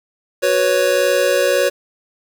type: chord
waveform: square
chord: F# suspended fourth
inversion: none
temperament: just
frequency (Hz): 370 / 493.3 / 555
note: F#4 / B4 / C#5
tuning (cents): 0 / -2 / +2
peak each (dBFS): -22 / -19 / -16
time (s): 0.42-1.7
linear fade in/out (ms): 20
effects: 7-bit